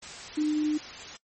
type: tone in noise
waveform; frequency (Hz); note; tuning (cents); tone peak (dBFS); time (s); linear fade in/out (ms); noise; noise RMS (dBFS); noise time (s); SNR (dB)
sine; 303.2; D#4; -45; -23; 0.37-0.78; 10; white; -41; 0.02-1.17; +15
effects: noise-tail reverb RT60 0.1 s tail -21 dB re dry + MP3 32 kbps